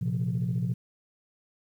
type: chord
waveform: sine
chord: Bb suspended second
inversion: none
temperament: equal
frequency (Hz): 116.54 / 130.81 / 174.61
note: Bb2 / C3 / F3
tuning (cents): 0 / 0 / 0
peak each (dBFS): -29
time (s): 0.01-0.74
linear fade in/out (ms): 10
effects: tanh soft clip ceiling -20 dBFS + 10-bit